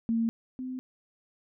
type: tone pair in turn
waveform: sine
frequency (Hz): 228.3 / 256.3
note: A#3 / C4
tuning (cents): -36 / -36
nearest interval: major second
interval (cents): 200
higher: second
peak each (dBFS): -24 / -33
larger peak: first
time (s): 0.09-0.29 / 0.59-0.79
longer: neither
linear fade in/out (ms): 0
effects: none